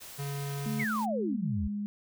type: noise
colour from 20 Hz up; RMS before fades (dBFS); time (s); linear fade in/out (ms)
white; -46; 0-1.06; 20
type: tone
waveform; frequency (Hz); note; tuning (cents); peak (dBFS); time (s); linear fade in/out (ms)
square; 141; C#3; +30; -34; 0.18-0.85; 20
type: tone with pitch glide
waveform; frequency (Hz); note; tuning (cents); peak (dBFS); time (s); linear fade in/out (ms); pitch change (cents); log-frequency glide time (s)
sine; 217.7 to 205.7; A3 to G#3; -18 to -16; -31; 0.66-1.86; 0; -98; 1.08-1.4
type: exponential sweep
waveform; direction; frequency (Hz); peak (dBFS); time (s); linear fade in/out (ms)
sine; down; 2300 to 65.41; -30; 0.79-1.68; 10
effects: none